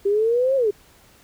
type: exponential two-way sweep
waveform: sine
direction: up then down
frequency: 392 to 550 to 392.6 Hz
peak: -16 dBFS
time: 0.05-0.71 s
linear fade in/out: 10 ms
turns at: 0.56 s
effects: pink hiss -53 dBFS RMS until 1.23 s